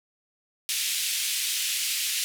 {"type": "band-pass noise", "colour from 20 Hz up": "pink", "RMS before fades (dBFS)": -28, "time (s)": [0.69, 2.24], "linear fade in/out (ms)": 0, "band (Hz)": [2500, 14000], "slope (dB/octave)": 24, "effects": []}